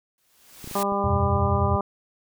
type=noise with exponential growth; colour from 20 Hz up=white; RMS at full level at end=-31 dBFS; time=0.18-0.83 s; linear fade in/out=1 ms; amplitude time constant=140 ms
type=clicks; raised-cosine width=3 ms; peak=-26 dBFS; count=7; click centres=0.643 / 0.675 / 0.713 / 0.922 / 1.042 / 1.162 / 1.359 s
type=harmonic tone; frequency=199.7 Hz; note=G3; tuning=32 cents sharp; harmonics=1 / 2 / 3 / 4 / 5 / 6; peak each=-29 / -29 / -29 / -29 / -29 / -29 dBFS; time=0.75-1.81 s; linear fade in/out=2 ms
type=chord; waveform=sine; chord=E suspended second; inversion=none; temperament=equal; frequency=82.41 / 92.5 / 123.47 Hz; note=E2 / F#2 / B2; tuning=0 / 0 / 0 cents; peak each=-26 / -25 / -27 dBFS; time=1.04-1.77 s; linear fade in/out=10 ms
effects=none